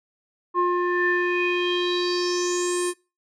square tone with low-pass filter sweep, 354.9 Hz, F4, 28 cents sharp, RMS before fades -23 dBFS, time 0.54-2.94 s, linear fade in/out 50 ms, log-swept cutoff 1100 to 9700 Hz, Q 6.1, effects noise-tail reverb RT60 0.3 s tail -23 dB re dry

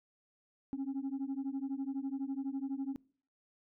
sine beating tone pair, 266 / 278 Hz, C4 / C#4, +29 / +5 cents, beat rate 12 Hz, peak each -36 / -36 dBFS, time 0.73-2.96 s, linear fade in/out 0 ms, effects noise-tail reverb RT60 0.5 s tail -24 dB re dry + tanh soft clip ceiling -32 dBFS

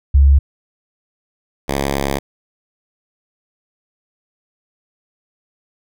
sine / 5% pulse tone pair in turn, 69.4 / 69.4 Hz, C#2 / C#2, +3 / +3 cents, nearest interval unison, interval 0 cents, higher neither, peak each -6 dBFS, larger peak neither, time 0.14-0.39 / 1.68-2.19 s, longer second, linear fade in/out 10 ms, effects none

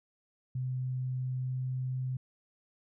sine tone with pitch glide, 128.2 to 128.94 Hz, C3 to C3, -35 to -25 cents, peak -31 dBFS, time 0.55-2.17 s, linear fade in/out 5 ms, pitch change +10 cents, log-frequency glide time 1.25-1.99 s, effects none

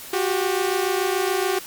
sawtooth tone pair together, 363.7 / 390.7 Hz, F#4 / G4, -30 / -6 cents, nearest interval minor second, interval 124 cents, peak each -19 dBFS, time 0.13-1.59 s, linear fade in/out 5 ms, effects white hiss -38 dBFS RMS until 1.66 s + MP3 96 kbps

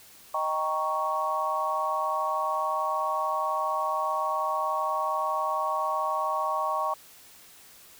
sine chord, Eb dominant seventh, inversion none, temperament equal with one note detuned, 622.3 / 784 / 935.6 / 1108.7 Hz, Eb5 / G5 / Bb5 / Db6, 0 / 0 / +6 / 0 cents, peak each -32 / -33 / -32 / -28 dBFS, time 0.34-6.94 s, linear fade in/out 5 ms, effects white hiss -52 dBFS RMS until 7.99 s

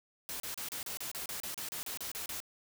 white noise bursts, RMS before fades -40 dBFS, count 15, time 0.29-2.402 s, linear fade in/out 0 ms, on 110 ms, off 33 ms, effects none

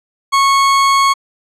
40% pulse tone, 1100 Hz, C#6, 14 cents flat, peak -8 dBFS, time 0.32-1.14 s, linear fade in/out 20 ms, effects low-pass 8000 Hz 12 dB/octave

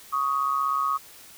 sine tone pair together, 1114.5 / 1251 Hz, C#6 / D#6, +9 / +9 cents, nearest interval major second, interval 200 cents, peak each -25 / -25 dBFS, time 0.12-0.98 s, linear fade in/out 20 ms, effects white hiss -48 dBFS RMS until 1.37 s

